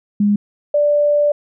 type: tone pair in turn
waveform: sine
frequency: 205.4 / 586.9 Hz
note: G#3 / D5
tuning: -19 / -1 cents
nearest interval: octave + tritone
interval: 1818 cents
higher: second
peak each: -11 / -11 dBFS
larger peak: neither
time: 0.2-0.36 / 0.74-1.32 s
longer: second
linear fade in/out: 5 ms
effects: none